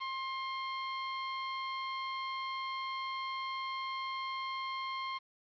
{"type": "tone", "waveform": "sawtooth", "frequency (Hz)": 1061, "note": "C6", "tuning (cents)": 24, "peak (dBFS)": -32, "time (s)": [0, 5.19], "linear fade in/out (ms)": 20, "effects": ["resampled to 11025 Hz", "10-bit"]}